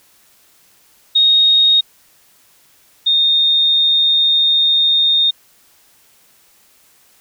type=tone pair in turn; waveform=sine; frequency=3729 / 3673 Hz; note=A#7 / A#7; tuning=0 / -26 cents; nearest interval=unison; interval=26 cents; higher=first; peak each=-8 / -10 dBFS; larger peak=first; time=1.15-1.81 / 3.06-5.31 s; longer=second; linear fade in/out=10 ms; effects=white hiss -52 dBFS RMS until 7.2 s